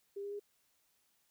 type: tone with pitch steps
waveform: sine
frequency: 400 / 404.6 / 409.3 Hz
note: G4 / G#4 / G#4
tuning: +35 / -45 / -25 cents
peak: -39 dBFS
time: 0.16-0.397 s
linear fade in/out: 10 ms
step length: 79 ms
effects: white hiss -75 dBFS RMS until 1.3 s